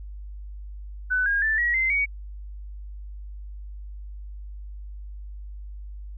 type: tone with pitch steps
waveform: sine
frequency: 1500 / 1626.3 / 1763.3 / 1911.8 / 2073 / 2247 Hz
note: F#6 / G#6 / A6 / A#6 / C7 / C#7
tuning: +23 / -37 / +3 / +43 / -17 / +23 cents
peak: -20 dBFS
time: 1.1-2.06 s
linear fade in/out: 20 ms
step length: 160 ms
effects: added 50 Hz sine -35 dBFS peak until 6.17 s